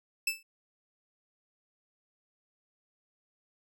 sawtooth tone with exponential decay, 2637 Hz, E7, in tune, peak -21 dBFS, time 0.27-0.43 s, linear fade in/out 5 ms, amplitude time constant 34 ms, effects none

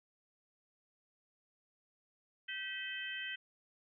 harmonic tone with a mistuned harmonic, 516 Hz, C5, 24 cents flat, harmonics 3 / 4 / 5 / 6, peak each -45 / -44 / -46 / -44 dBFS, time 2.48-3.36 s, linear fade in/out 10 ms, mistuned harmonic 4, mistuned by -98 cents, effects none

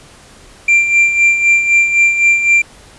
triangle tone with tremolo, 2368 Hz, D7, 14 cents sharp, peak -4 dBFS, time 0.68-2.62 s, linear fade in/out 5 ms, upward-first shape sine, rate 3.9 Hz, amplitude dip 60%, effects pink hiss -41 dBFS RMS until 2.98 s + resampled to 24000 Hz

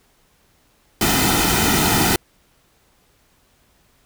pink noise with comb filter, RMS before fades -17 dBFS, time 1.01-2.16 s, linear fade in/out 2 ms, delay 1.8 ms, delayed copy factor -0.7, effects pink hiss -59 dBFS RMS until 4.05 s

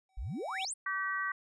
square tone with exponential growth, 763 Hz, G5, 47 cents flat, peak -35 dBFS, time 0.09-0.65 s, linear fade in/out 2 ms, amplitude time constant 120 ms
sine exponential sweep, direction up, 39.89 to 10050 Hz, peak -35 dBFS, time 0.17-0.74 s, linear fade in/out 10 ms
harmonic tone, 384.4 Hz, G4, 34 cents flat, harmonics 3 / 4 / 5, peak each -36 / -36 / -36 dBFS, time 0.86-1.32 s, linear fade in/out 5 ms
effects resampled to 24000 Hz

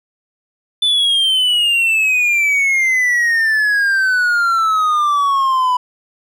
triangle exponential sweep, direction down, 3520 to 987.8 Hz, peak -10 dBFS, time 0.82-5.77 s, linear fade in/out 5 ms, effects none

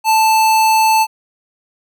square tone, 880 Hz, A5, in tune, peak -10 dBFS, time 0.04-1.07 s, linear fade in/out 50 ms, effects none

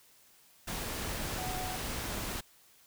sine tone in noise, 739 Hz, F#5, 2 cents flat, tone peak -39 dBFS, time 1.38-1.76 s, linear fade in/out 10 ms, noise pink, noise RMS -37 dBFS, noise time 0.67-2.41 s, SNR -5 dB, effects white hiss -62 dBFS RMS until 2.86 s

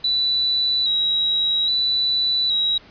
sine tone with vibrato, 3908 Hz, B7, 19 cents flat, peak -17 dBFS, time 0.04-2.78 s, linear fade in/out 5 ms, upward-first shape square, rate 0.61 Hz, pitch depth 27 cents each way, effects pink hiss -47 dBFS RMS until 2.9 s + resampled to 11025 Hz

